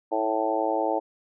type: harmonic tone with a mistuned harmonic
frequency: 110.2 Hz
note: A2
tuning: 3 cents sharp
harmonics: 3 / 4 / 5 / 6 / 7 / 8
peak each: -30 / -31 / -29 / -30 / -29 / -30 dBFS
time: 0.11-1 s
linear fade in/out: 20 ms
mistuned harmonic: 3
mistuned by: -20 cents
effects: none